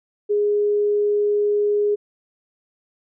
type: tone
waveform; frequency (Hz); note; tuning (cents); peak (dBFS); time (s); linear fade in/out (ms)
sine; 413.9; G#4; -6; -16; 0.29-1.96; 20
effects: none